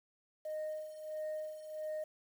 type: tone with tremolo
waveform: sine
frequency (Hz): 618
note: D#5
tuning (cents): -12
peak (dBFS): -34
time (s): 0.45-2.04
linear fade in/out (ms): 5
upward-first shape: sine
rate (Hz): 1.5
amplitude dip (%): 75
effects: tanh soft clip ceiling -35 dBFS + 10-bit